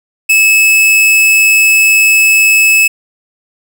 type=tone; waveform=45% pulse; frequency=2598 Hz; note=E7; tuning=26 cents flat; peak=-5 dBFS; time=0.29-2.88 s; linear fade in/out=10 ms; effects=none